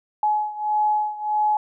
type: beating tone pair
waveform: sine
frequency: 846 / 847.6 Hz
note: G#5 / G#5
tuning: +32 / +35 cents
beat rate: 1.6 Hz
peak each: -21 / -24 dBFS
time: 0.23-1.57 s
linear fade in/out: 2 ms
effects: none